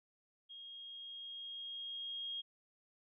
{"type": "tone with level ramp", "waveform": "sine", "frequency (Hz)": 3257, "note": "G#7", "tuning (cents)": -34, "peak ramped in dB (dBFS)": [-49, -39], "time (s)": [0.49, 2.42], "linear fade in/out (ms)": 20, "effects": []}